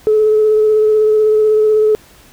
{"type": "tone with vibrato", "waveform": "sine", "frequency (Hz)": 430, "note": "A4", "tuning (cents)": -40, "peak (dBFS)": -7, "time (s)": [0.07, 1.95], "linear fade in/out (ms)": 0, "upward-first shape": "sine", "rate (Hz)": 16, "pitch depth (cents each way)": 15, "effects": ["tanh soft clip ceiling -3 dBFS", "pink hiss -44 dBFS RMS until 2.32 s"]}